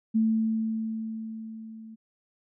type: tone with level ramp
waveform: sine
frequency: 221.8 Hz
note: A3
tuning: 14 cents sharp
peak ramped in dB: -19 to -42 dBFS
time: 0.14-1.96 s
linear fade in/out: 20 ms
effects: none